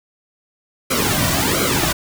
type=noise with flanger; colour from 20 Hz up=pink; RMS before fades=-18 dBFS; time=0.9-1.93 s; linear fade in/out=10 ms; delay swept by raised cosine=1.1 to 2.4 ms; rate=1.4 Hz; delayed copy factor=-0.85; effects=none